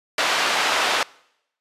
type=band-pass noise; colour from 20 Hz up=pink; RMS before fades=-21 dBFS; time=0.18-1.03 s; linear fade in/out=2 ms; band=740 to 4500 Hz; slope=12 dB/octave; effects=noise-tail reverb RT60 0.8 s tail -24 dB re dry + resampled to 32000 Hz